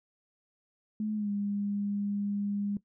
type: tone with pitch glide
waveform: sine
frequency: 213.9 to 202.9 Hz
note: A3 to G#3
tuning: -49 to -40 cents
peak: -29 dBFS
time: 1-2.77 s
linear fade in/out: 2 ms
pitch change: -91 cents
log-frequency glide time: 1.15-1.3 s
effects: noise-tail reverb RT60 0.1 s tail -17 dB re dry